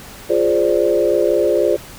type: chord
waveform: sine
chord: D half-diminished seventh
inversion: first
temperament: equal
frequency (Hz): 349.2 / 415.3 / 523.3 / 587.3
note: F4 / Ab4 / C5 / D5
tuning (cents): 0 / 0 / 0 / 0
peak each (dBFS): -18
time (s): 0.29-1.77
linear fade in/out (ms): 20
effects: pink hiss -37 dBFS RMS until 1.98 s